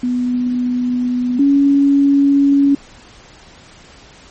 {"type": "tone pair in turn", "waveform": "sine", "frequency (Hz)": [247.5, 280.1], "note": ["B3", "C#4"], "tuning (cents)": [4, 18], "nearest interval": "major second", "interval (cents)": 214, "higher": "second", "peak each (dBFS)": [-14, -8], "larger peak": "second", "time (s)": [[0.03, 1.39], [1.39, 2.75]], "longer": "neither", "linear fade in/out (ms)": 5, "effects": ["pink hiss -42 dBFS RMS until 4.3 s", "MP3 32 kbps"]}